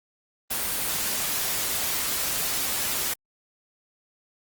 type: noise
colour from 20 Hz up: white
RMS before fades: -27 dBFS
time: 0.5-3.14 s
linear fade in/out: 10 ms
effects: Opus 24 kbps